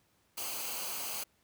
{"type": "noise with comb filter", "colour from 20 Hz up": "white", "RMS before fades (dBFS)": -38, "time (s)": [0.37, 1.24], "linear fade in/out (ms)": 10, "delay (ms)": 0.55, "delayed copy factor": -0.6, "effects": ["pink hiss -71 dBFS RMS until 1.43 s", "high-pass 60 Hz 12 dB/octave"]}